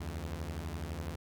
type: beating tone pair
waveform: sawtooth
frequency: 73.42 / 85.42 Hz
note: D2 / F2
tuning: 0 / -38 cents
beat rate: 12 Hz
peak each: -36 / -36 dBFS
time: 0-1.16 s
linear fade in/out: 10 ms
effects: none